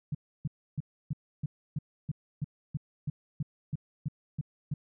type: tone bursts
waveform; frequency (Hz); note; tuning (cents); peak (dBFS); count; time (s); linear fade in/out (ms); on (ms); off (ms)
sine; 146.83; D3; 0; -28; 15; 0.12-4.74; 5; 28; 300
effects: none